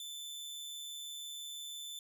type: tone with amplitude modulation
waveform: sawtooth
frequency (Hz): 3520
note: A7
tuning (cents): 0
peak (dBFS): -38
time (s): 0-1.99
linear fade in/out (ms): 2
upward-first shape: sine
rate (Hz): 146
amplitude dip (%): 35
effects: none